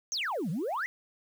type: exponential two-way sweep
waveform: sine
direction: down then up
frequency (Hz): 6645 to 146.1 to 2078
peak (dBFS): -28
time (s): 0.12-0.86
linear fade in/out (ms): 0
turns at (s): 0.5
effects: tanh soft clip ceiling -27 dBFS + 9-bit